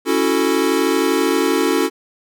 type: chord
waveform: square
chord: F# minor seventh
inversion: second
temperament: equal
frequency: 277.2 / 329.6 / 370 / 440 Hz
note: C#4 / E4 / F#4 / A4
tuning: 0 / 0 / 0 / 0 cents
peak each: -21 dBFS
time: 0.05-1.9 s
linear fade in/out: 50 ms
effects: none